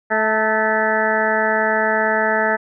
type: harmonic tone with a mistuned harmonic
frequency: 217.8 Hz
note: A3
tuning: 17 cents flat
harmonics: 1 / 2 / 3 / 4 / 6 / 7 / 8 / 9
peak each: -27 / -24 / -21 / -22 / -26 / -25 / -21 / -27 dBFS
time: 0.1-2.57 s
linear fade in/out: 20 ms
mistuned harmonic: 4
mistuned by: +25 cents
effects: none